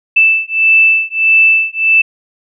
sine beating tone pair, 2642 / 2643.6 Hz, E7 / E7, +3 / +4 cents, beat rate 1.6 Hz, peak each -10 dBFS, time 0.16-2.02 s, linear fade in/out 10 ms, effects none

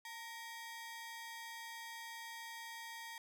sawtooth ring-modulated tone, 1396.9 Hz, F6, in tune, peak -40 dBFS, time 0.05-3.18 s, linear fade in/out 2 ms, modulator 483 Hz, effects none

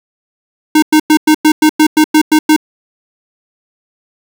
square tone bursts, 308.1 Hz, D#4, 17 cents flat, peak -5 dBFS, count 11, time 0.75-2.564 s, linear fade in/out 5 ms, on 74 ms, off 100 ms, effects 7-bit

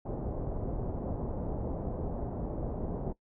pink low-pass noise, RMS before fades -35 dBFS, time 0.05-3.13 s, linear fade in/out 10 ms, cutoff 720 Hz, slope 24 dB/octave, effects noise-tail reverb RT60 0.1 s tail -19 dB re dry

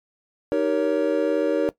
triangle chord, Eb dominant seventh, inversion none, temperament just, 311.1 / 388.9 / 466.7 / 560 Hz, Eb4 / G4 / Bb4 / Db5, 0 / -14 / +2 / +18 cents, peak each -22 / -25 / -21 / -21 dBFS, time 0.52-1.69 s, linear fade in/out 0 ms, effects noise-tail reverb RT60 0.1 s tail -17 dB re dry + MP3 96 kbps

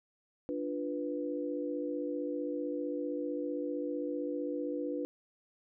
sine chord, B diminished, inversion first, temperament equal, 293.7 / 349.2 / 493.9 Hz, D4 / F4 / B4, 0 / 0 / 0 cents, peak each -36 / -40 / -37 dBFS, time 0.49-5.05 s, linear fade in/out 0 ms, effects none

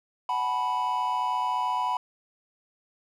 triangle tone cluster, 743 / 857 / 986 Hz, F#5 / A5 / B5, +7 / -46 / -3 cents, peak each -31 / -31 / -24 dBFS, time 0.29-1.97 s, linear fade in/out 2 ms, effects none

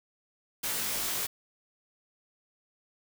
white noise with comb filter, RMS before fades -32 dBFS, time 0.63-1.27 s, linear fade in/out 10 ms, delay 18 ms, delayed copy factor -0.8, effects none

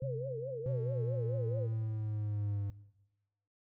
sine tone with vibrato, 495.3 Hz, B4, 5 cents sharp, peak -37 dBFS, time 0-1.69 s, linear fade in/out 50 ms, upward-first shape triangle, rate 4.6 Hz, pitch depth 220 cents each way
sine tone with exponential decay, 130.81 Hz, C3, in tune, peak -34 dBFS, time 0.02-2.09 s, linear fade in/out 2 ms, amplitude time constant 450 ms
triangle exponential sweep, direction down, 126.6 to 100 Hz, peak -31 dBFS, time 0.66-2.7 s, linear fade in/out 0 ms
effects noise-tail reverb RT60 1.0 s tail -19 dB re dry

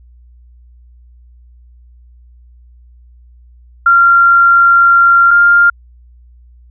sine tone pair in turn, 1382 / 1399.7 Hz, F6 / F6, -19 / +3 cents, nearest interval unison, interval 22 cents, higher second, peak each -4 dBFS, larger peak neither, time 3.86-5.31 / 5.31-5.7 s, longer first, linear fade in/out 5 ms, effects added 60 Hz sine -39 dBFS peak until 6.7 s

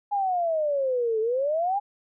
sine exponential two-way sweep, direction down then up, 830.6 to 431 to 830.6 Hz, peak -22 dBFS, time 0.11-1.8 s, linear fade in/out 20 ms, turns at 1.2 s, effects none

